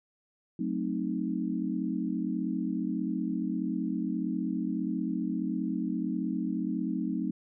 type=chord; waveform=sine; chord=F# diminished seventh; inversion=none; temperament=equal; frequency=185 / 220 / 261.6 / 311.1 Hz; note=F#3 / A3 / C4 / Eb4; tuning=0 / 0 / 0 / 0 cents; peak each=-34 dBFS; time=0.59-7.31 s; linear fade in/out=5 ms; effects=none